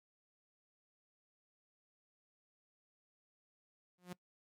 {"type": "tone with exponential growth", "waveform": "sawtooth", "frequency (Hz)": 179.2, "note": "F3", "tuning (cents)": 45, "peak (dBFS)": -37, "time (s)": [3.98, 4.13], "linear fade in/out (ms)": 5, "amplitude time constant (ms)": 32, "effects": ["noise-tail reverb RT60 0.1 s tail -21 dB re dry", "MP3 96 kbps"]}